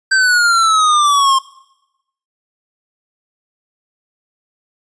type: exponential sweep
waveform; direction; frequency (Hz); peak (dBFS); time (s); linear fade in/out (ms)
square; down; 1568 to 1058; -10; 0.11-1.39; 10
effects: noise-tail reverb RT60 0.9 s tail -22 dB re dry + resampled to 22050 Hz